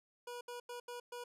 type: tone bursts at uneven times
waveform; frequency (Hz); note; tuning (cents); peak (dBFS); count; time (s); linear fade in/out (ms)
25% pulse; 484.8; B4; -32; -40; 5; 0.27-0.41 / 0.48-0.6 / 0.69-0.8 / 0.88-1 / 1.12-1.24; 5
effects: resampled to 32000 Hz